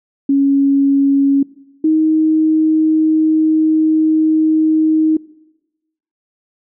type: tone pair in turn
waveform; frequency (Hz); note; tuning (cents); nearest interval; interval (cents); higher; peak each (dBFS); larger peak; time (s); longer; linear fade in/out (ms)
sine; 277.2 / 314.2; C#4 / D#4; 0 / +17; major second; 217; second; -9; neither; 0.29-1.43 / 1.84-5.17; second; 5
effects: noise-tail reverb RT60 1.0 s tail -21 dB re dry